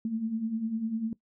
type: beating tone pair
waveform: sine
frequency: 215.5 / 225.5 Hz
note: A3 / A3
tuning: -36 / +43 cents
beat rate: 10 Hz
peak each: -36 / -29 dBFS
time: 0.05-1.13 s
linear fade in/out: 2 ms
effects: noise-tail reverb RT60 0.1 s tail -20 dB re dry